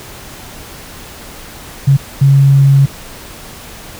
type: tone bursts at uneven times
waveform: sine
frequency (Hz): 138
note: C#3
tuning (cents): -7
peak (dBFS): -4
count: 2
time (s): 1.87-1.97 / 2.21-2.86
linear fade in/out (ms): 10
effects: pink hiss -32 dBFS RMS until 3.99 s